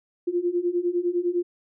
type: beating tone pair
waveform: sine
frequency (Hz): 345.3 / 355.2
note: F4 / F4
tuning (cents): -20 / +29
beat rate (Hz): 9.9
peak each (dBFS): -26 / -24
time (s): 0.27-1.43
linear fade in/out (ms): 10
effects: none